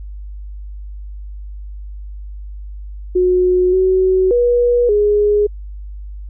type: tone with pitch steps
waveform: sine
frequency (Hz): 364.2 / 374.5 / 483.3 / 415.2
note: F#4 / F#4 / B4 / G#4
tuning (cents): -27 / +21 / -38 / 0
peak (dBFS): -10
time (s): 3.15-5.47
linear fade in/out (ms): 10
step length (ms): 580
effects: added 50 Hz sine -27 dBFS peak until 6.29 s